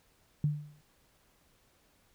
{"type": "tone with exponential decay", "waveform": "sine", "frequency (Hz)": 148.5, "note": "D3", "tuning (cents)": 20, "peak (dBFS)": -23, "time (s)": [0.44, 0.81], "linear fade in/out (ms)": 2, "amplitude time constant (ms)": 80, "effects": ["pink hiss -68 dBFS RMS until 2.14 s"]}